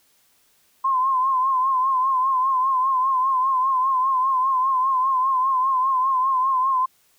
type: tone with vibrato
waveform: sine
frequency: 1046.5 Hz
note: C6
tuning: in tune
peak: -17 dBFS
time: 0.84-6.86 s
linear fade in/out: 10 ms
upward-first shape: triangle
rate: 5 Hz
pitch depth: 75 cents each way
effects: white hiss -61 dBFS RMS until 7.18 s